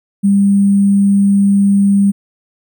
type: tone with sample-and-hold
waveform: sine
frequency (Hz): 199.1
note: G3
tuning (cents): +27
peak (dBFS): -7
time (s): 0.23-2.12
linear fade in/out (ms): 20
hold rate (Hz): 8820
effects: none